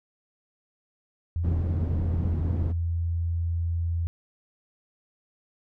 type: tone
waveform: sine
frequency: 84.4 Hz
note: E2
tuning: 41 cents sharp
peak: -24 dBFS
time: 1.36-4.07 s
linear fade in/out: 0 ms
type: low-pass noise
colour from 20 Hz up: white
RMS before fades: -31 dBFS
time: 1.43-2.73 s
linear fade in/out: 20 ms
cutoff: 170 Hz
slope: 12 dB/octave
effects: none